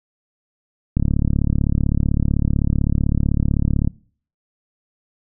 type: click train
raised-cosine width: 5 ms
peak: -5 dBFS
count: 105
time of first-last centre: 0.97-3.875 s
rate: 35.8 Hz
effects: noise-tail reverb RT60 0.5 s tail -24 dB re dry